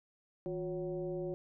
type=tone with frequency modulation; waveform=sine; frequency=359 Hz; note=F4; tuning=48 cents sharp; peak=-35 dBFS; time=0.46-1.34 s; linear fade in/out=0 ms; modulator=197 Hz; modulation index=1; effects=none